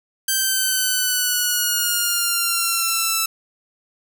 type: exponential sweep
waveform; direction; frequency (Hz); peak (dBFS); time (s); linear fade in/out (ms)
5% pulse; down; 1568 to 1318.5; -7; 0.28-3.26; 5
effects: none